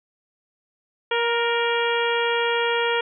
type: harmonic tone with a mistuned harmonic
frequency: 470 Hz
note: A#4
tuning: 14 cents sharp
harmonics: 1 / 2 / 3 / 4 / 5 / 6 / 7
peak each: -23 / -26 / -28 / -29 / -30 / -31 / -31 dBFS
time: 1.11-3.01 s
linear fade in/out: 5 ms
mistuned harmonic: 4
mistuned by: -25 cents
effects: none